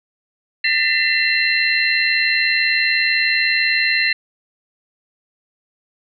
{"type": "tone cluster", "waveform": "sine", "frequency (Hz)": [1791, 1993, 2073, 2709, 4113], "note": ["A6", "B6", "C7", "E7", "C8"], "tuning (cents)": [30, 15, -17, 47, -30], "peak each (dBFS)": -21, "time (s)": [0.64, 4.13], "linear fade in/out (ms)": 5, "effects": []}